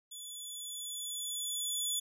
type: tone with level ramp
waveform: 15% pulse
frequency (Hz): 3446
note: A7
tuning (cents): -37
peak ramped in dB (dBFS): -37 to -24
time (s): 0.11-2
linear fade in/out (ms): 10
effects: resampled to 32000 Hz